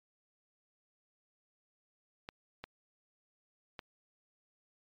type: clicks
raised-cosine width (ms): 0.3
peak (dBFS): -26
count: 3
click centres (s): 2.289 / 2.64 / 3.792
effects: MP3 64 kbps